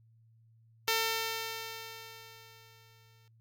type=tone with exponential decay; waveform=5% pulse; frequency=450 Hz; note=A4; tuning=39 cents sharp; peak=-15 dBFS; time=0.88-3.28 s; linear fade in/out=0 ms; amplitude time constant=520 ms; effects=added 113 Hz sine -60 dBFS peak until 3.4 s + Opus 48 kbps